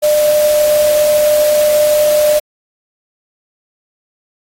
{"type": "tone in noise", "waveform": "sine", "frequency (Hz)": 601, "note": "D5", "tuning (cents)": 40, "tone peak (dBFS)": -8, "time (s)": [0.02, 2.4], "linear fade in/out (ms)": 20, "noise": "white", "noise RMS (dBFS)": -22, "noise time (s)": [0.02, 2.4], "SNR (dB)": 11, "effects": ["AAC 48 kbps"]}